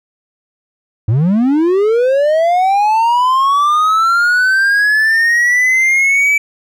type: linear sweep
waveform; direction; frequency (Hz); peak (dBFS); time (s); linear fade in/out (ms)
triangle; up; 99.5 to 2315; -7; 1.08-6.38; 5
effects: none